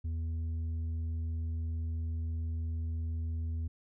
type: tone with tanh clipping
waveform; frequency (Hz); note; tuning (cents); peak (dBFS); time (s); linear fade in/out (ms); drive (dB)
triangle; 81.5; E2; -19; -33; 0.04-3.68; 10; 9
effects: none